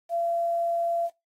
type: tone with quantisation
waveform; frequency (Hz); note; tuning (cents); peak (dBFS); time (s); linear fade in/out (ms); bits
sine; 681; F5; -44; -24; 0.09-1.1; 50; 9
effects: noise-tail reverb RT60 0.2 s tail -18 dB re dry + AAC 48 kbps